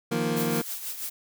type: chord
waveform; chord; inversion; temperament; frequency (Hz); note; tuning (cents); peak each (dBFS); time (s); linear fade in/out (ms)
25% pulse; Eb suspended second; none; equal; 155.56 / 174.61 / 233.1; Eb3 / F3 / Bb3; 0 / 0 / 0; -27 / -27 / -24; 0.11-0.62; 10
type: noise with tremolo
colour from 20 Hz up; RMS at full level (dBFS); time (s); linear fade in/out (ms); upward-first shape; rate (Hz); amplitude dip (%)
blue; -32; 0.36-1.1; 10; triangle; 6.2; 65
effects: none